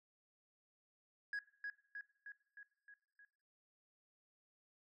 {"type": "tone with echo", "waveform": "sine", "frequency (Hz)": 1661.2, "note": "G#6", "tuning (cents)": 0, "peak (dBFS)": -36, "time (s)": [1.33, 1.39], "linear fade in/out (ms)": 2, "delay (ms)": 310, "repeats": 6, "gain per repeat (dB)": -4, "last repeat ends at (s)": 3.25, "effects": ["noise-tail reverb RT60 0.7 s tail -19 dB re dry", "tanh soft clip ceiling -38 dBFS"]}